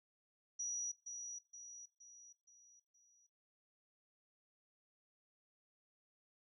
sine tone with echo, 5820 Hz, F#8, 29 cents flat, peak -38 dBFS, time 0.59-0.92 s, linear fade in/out 10 ms, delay 470 ms, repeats 5, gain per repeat -6 dB, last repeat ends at 3.27 s, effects noise-tail reverb RT60 0.3 s tail -19 dB re dry

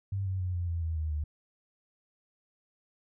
sine tone with pitch steps, 98 / 94.39 / 90.91 / 87.56 / 84.33 / 81.23 / 78.23 / 75.35 Hz, G2 / F#2 / F#2 / F2 / E2 / E2 / D#2 / D2, 0 / +35 / -30 / +5 / +40 / -25 / +10 / +45 cents, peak -29 dBFS, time 0.12-1.24 s, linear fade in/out 5 ms, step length 140 ms, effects none

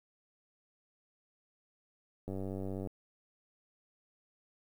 click train, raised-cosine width 2 ms, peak -27 dBFS, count 58, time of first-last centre 2.28-2.873 s, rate 96.2 Hz, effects 10-bit

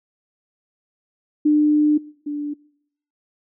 sine tone pair in turn, 299.8 / 293 Hz, D4 / D4, +36 / -4 cents, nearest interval unison, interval 40 cents, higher first, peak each -12 / -23 dBFS, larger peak first, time 1.45-1.98 / 2.26-2.54 s, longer first, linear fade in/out 10 ms, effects noise-tail reverb RT60 0.7 s tail -23 dB re dry

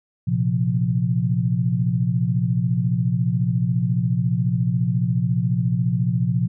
sine chord, Bb suspended second, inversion none, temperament equal, 116.54 / 130.81 / 174.61 Hz, Bb2 / C3 / F3, 0 / 0 / 0 cents, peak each -22 dBFS, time 0.27-6.48 s, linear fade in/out 10 ms, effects none

